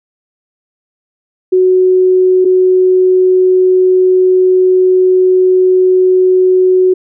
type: tone pair in turn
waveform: sine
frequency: 370 / 370 Hz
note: F#4 / F#4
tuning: 0 / 0 cents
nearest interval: unison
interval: 0 cents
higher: neither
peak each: -5 dBFS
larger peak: neither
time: 1.52-2.45 / 2.45-6.94 s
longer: second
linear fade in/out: 10 ms
effects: none